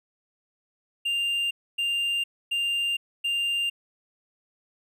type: tone bursts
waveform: triangle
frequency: 2794 Hz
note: F7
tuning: in tune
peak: -22 dBFS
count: 4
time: 1.05-3.7 s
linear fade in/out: 10 ms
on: 460 ms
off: 270 ms
effects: none

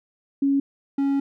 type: tone pair in turn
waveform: sine / triangle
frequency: 277.2 / 277.2 Hz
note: C#4 / C#4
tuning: 0 / 0 cents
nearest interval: unison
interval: 0 cents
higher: neither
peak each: -17 dBFS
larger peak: neither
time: 0.42-0.6 / 0.98-1.2 s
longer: second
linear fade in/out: 5 ms
effects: none

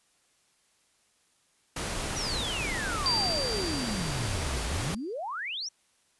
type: noise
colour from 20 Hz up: pink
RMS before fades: -33 dBFS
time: 1.76-4.95 s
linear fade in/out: 5 ms
type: exponential two-way sweep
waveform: sine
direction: down then up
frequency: 6010 to 52 to 6010 Hz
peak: -32 dBFS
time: 2.16-5.69 s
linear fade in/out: 10 ms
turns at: 4.65 s
type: tone with exponential decay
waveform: sine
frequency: 4699 Hz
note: D8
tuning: in tune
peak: -23 dBFS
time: 3.06-5.13 s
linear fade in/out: 0 ms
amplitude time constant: 450 ms
effects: white hiss -68 dBFS RMS until 6.19 s + resampled to 24000 Hz

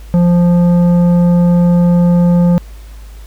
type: tone with tanh clipping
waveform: triangle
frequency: 174.61 Hz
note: F3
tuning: in tune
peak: -8 dBFS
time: 0.14-2.58 s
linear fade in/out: 0 ms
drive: 14 dB
effects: added 52 Hz sine -29 dBFS peak until 3.26 s + pink hiss -44 dBFS RMS until 3.26 s

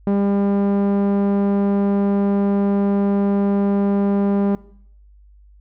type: tone with low-pass filter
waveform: sawtooth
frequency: 200 Hz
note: G3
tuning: 35 cents sharp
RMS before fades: -18 dBFS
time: 0.07-4.55 s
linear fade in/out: 0 ms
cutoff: 700 Hz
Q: 0.6
effects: noise-tail reverb RT60 0.7 s tail -21 dB re dry + added 50 Hz sine -45 dBFS peak until 5.6 s

